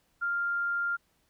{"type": "tone", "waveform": "sine", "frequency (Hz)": 1397, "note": "F6", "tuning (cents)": 0, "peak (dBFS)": -27, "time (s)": [0.21, 0.97], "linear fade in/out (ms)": 20, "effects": ["pink hiss -71 dBFS RMS until 1.29 s"]}